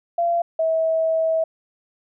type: tone pair in turn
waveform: sine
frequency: 685 / 646.6 Hz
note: F5 / E5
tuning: -34 / -34 cents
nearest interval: minor second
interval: 100 cents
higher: first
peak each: -17 dBFS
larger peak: neither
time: 0.18-0.42 / 0.59-1.44 s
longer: second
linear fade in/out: 5 ms
effects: none